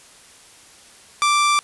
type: tone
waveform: sawtooth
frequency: 1174.7 Hz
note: D6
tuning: in tune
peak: -11 dBFS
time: 1.22-1.59 s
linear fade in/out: 0 ms
effects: white hiss -47 dBFS RMS until 1.63 s + resampled to 24000 Hz